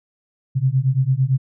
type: beating tone pair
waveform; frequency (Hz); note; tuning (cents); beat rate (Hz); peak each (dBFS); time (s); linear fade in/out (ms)
sine; 127.6 / 136.5; C3 / C#3; -43 / -26; 8.9; -18; 0.55-1.38; 20
effects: none